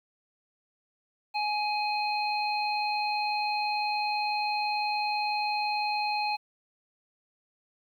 harmonic tone, 837 Hz, G#5, 13 cents sharp, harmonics 1 / 3 / 5, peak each -28 / -33 / -35 dBFS, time 1.34-6.37 s, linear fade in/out 20 ms, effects 10-bit

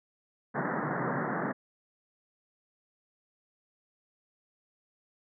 pink band-pass noise, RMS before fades -32 dBFS, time 0.54-1.53 s, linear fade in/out 20 ms, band 130 to 1900 Hz, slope 96 dB/octave, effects none

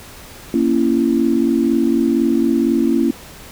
sine chord, A# diminished, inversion none, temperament equal with one note detuned, 233.1 / 277.2 / 335 Hz, A#3 / C#4 / E4, 0 / 0 / +28 cents, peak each -17 dBFS, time 0.54-3.11 s, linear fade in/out 2 ms, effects pink hiss -38 dBFS RMS until 3.51 s

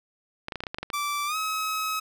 clicks, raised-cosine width 0.3 ms, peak -16 dBFS, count 10, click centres 0.484 / 0.522 / 0.557 / 0.605 / 0.637 / 0.668 / 0.745 / 0.785 / 0.83 / 0.902 s
sawtooth tone with pitch glide, 1166 to 1278.9 Hz, D6 to D#6, -13 to +47 cents, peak -23 dBFS, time 0.93-2 s, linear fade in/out 10 ms, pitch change +160 cents, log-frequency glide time 1.26-1.36 s
effects none

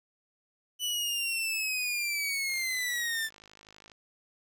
sawtooth linear sweep, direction down, 2987 to 1760 Hz, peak -26 dBFS, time 0.79-3.3 s, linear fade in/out 50 ms
click train, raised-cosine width 0.2 ms, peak -35 dBFS, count 75, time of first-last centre 2.5-3.918 s, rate 52.2 Hz
effects 11-bit

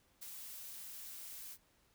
blue noise with ADSR envelope, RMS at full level -45 dBFS, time 0.21-1.58 s, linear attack 19 ms, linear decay 3 ms, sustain -4 dB, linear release 61 ms, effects pink hiss -72 dBFS RMS until 1.94 s

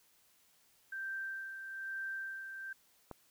sine tone with tremolo, 1568 Hz, G6, in tune, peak -37 dBFS, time 0.92-2.73 s, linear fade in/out 5 ms, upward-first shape sine, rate 1.1 Hz, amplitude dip 50%
click, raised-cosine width 1 ms, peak -30 dBFS, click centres 3.113 s
effects white hiss -69 dBFS RMS until 3.3 s

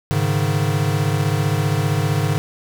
square chord, Ab suspended fourth, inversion none, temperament equal with one note detuned, 103.83 / 138.59 / 154.04 Hz, Ab2 / Db3 / Eb3, 0 / 0 / -17 cents, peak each -22 dBFS, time 0.11-2.38 s, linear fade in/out 0 ms, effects none

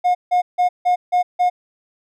triangle tone bursts, 719 Hz, F#5, 50 cents flat, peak -10 dBFS, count 6, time 0.04-1.5 s, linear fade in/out 20 ms, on 110 ms, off 160 ms, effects tanh soft clip ceiling -6 dBFS

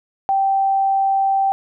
sine tone, 780 Hz, G5, 9 cents flat, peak -14 dBFS, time 0.29-1.52 s, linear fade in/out 0 ms, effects none

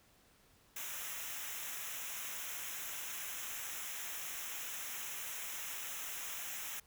white noise with comb filter, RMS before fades -43 dBFS, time 0.76-6.8 s, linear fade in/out 5 ms, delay 0.22 ms, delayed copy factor -0.8, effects pink hiss -67 dBFS RMS until 6.86 s

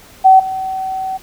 sine tone with level steps, 760 Hz, F#5, 46 cents sharp, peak -3 / -18 dBFS, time 0.24-1.18 s, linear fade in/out 20 ms, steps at 0.39 s, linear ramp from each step 10 ms, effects pink hiss -42 dBFS RMS until 1.22 s

